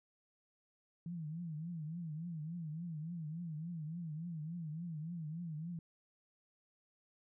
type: tone with vibrato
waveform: sine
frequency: 162.5 Hz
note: E3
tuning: 24 cents flat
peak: -40 dBFS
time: 1.06-5.79 s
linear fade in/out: 2 ms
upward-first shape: triangle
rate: 3.5 Hz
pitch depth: 160 cents each way
effects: none